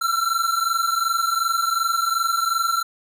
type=tone pair together; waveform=square; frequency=1342 / 1364.7 Hz; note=E6 / F6; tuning=+31 / -40 cents; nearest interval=unison; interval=29 cents; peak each=-23 dBFS; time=0.01-2.83 s; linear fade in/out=10 ms; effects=none